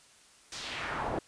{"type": "noise with band-pass filter sweep", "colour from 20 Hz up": "brown", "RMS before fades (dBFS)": -36, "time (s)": [0.52, 1.19], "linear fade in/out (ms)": 2, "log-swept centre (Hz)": [6100, 560], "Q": 1.5, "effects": ["white hiss -59 dBFS RMS until 1.27 s", "resampled to 22050 Hz"]}